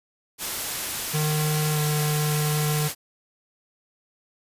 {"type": "noise", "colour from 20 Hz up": "white", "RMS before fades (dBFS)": -29, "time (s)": [0.38, 2.95], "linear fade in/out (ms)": 50}
{"type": "tone with pitch glide", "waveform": "square", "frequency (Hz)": [152.6, 150.5], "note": ["D#3", "D3"], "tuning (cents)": [-33, 43], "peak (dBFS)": -23, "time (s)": [1.13, 2.89], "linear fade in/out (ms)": 20, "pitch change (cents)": -24, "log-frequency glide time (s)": [1.72, 1.79]}
{"effects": ["resampled to 32000 Hz"]}